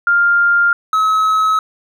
sine / triangle tone pair in turn, 1400 / 1284.8 Hz, F6 / E6, +4 / -45 cents, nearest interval minor second, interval 149 cents, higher first, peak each -9 dBFS, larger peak neither, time 0.07-0.73 / 0.93-1.59 s, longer neither, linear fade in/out 2 ms, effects none

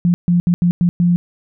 sine tone bursts at uneven times, 174.61 Hz, F3, in tune, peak -10 dBFS, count 6, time 0.05-0.14 / 0.28-0.4 / 0.47-0.54 / 0.62-0.71 / 0.81-0.89 / 1-1.16 s, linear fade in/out 0 ms, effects none

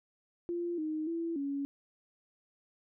sine tone with pitch steps, 345.8 / 310.8 / 333.5 / 280.2 Hz, F4 / D#4 / E4 / C#4, -17 / -2 / +20 / +19 cents, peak -32 dBFS, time 0.49-1.65 s, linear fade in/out 0 ms, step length 290 ms, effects none

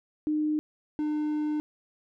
sine / triangle tone pair in turn, 304.4 / 301.9 Hz, D#4 / D4, -38 / +48 cents, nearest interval unison, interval 14 cents, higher first, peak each -24 dBFS, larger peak neither, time 0.27-0.59 / 0.99-1.6 s, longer second, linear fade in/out 0 ms, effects none

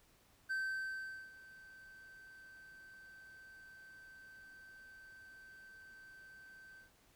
triangle tone with ADSR envelope, 1549 Hz, G6, 21 cents flat, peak -33 dBFS, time 0.49-6.91 s, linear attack 21 ms, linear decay 790 ms, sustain -20 dB, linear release 130 ms, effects pink hiss -69 dBFS RMS until 7.15 s

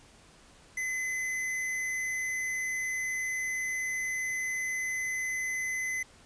square tone, 2032 Hz, B6, 49 cents sharp, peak -31 dBFS, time 0.77-6.03 s, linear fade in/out 5 ms, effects pink hiss -57 dBFS RMS until 6.25 s + resampled to 22050 Hz

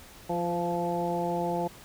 harmonic tone with a mistuned harmonic, 173.4 Hz, F3, 12 cents flat, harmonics 1 / 2 / 3 / 4 / 5, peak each -33 / -33 / -33 / -33 / -33 dBFS, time 0.29-1.68 s, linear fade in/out 10 ms, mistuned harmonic 3, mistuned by -21 cents, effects pink hiss -50 dBFS RMS until 1.84 s

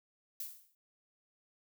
violet noise with exponential decay, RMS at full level -38 dBFS, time 0.4-0.75 s, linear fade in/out 2 ms, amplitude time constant 76 ms, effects none

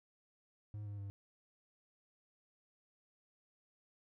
triangle tone with pitch steps, 104.9 / 102.21 / 99.59 Hz, G#2 / G#2 / G2, +18 / -27 / +28 cents, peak -40 dBFS, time 0.74-1.1 s, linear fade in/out 0 ms, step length 120 ms, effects none

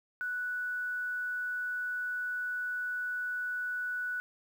sine tone with quantisation, 1480 Hz, F#6, in tune, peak -32 dBFS, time 0.21-4.2 s, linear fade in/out 0 ms, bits 10, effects none

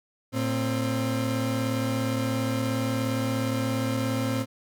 30% pulse tone pair together, 113.46 / 264 Hz, A#2 / C4, -46 / +16 cents, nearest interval octave + minor third, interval 1462 cents, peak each -25 dBFS, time 0.32-4.46 s, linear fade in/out 50 ms, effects none

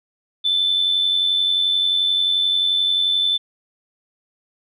sine tone with amplitude modulation, 3520 Hz, A7, in tune, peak -13 dBFS, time 0.44-3.38 s, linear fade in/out 20 ms, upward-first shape sine, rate 91.4 Hz, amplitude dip 45%, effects tanh soft clip ceiling -9 dBFS

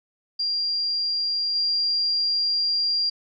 sine tone with level steps, 4773 Hz, D8, 27 cents sharp, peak -22 / -20 dBFS, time 0.39-3.1 s, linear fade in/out 10 ms, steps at 1.55 s, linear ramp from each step 5 ms, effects none

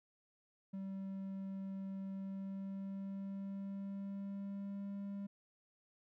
triangle tone with pitch glide, 193.4 to 199.41 Hz, G3 to G3, -23 to +30 cents, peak -39 dBFS, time 0.73-5.27 s, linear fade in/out 10 ms, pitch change +53 cents, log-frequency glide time 2.11-4.97 s, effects none

